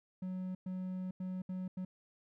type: tone bursts at uneven times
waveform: triangle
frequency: 185 Hz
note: F#3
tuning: in tune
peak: -35 dBFS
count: 5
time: 0.22-0.55 / 0.66-1.11 / 1.2-1.42 / 1.49-1.68 / 1.77-1.85 s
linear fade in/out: 5 ms
effects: none